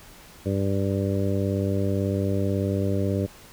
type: harmonic tone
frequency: 98.2 Hz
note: G2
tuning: 4 cents sharp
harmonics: 1 / 2 / 3 / 4 / 5 / 6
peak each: -25 / -28 / -30 / -31 / -32 / -33 dBFS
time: 0.45-3.27 s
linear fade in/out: 20 ms
effects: pink hiss -48 dBFS RMS until 3.52 s